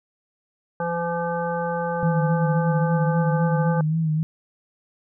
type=harmonic tone; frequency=170.4 Hz; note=F3; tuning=42 cents flat; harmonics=1 / 3 / 5 / 7 / 9; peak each=-29 / -26 / -28 / -34 / -34 dBFS; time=0.8-3.81 s; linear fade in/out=2 ms
type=tone with vibrato; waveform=sine; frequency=158.6 Hz; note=D#3; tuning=33 cents sharp; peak=-19 dBFS; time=2.03-4.23 s; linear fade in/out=0 ms; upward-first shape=sine; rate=3.7 Hz; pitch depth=51 cents each way
effects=none